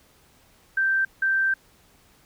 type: tone bursts at uneven times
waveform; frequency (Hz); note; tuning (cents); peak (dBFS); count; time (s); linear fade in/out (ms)
sine; 1565; G6; -3; -19; 2; 0.77-1.05 / 1.22-1.54; 5
effects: pink hiss -58 dBFS RMS until 2.25 s